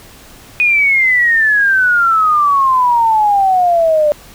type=exponential sweep; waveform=sine; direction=down; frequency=2489 to 587.3 Hz; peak=-8 dBFS; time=0.6-4.12 s; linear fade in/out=0 ms; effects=pink hiss -39 dBFS RMS until 4.34 s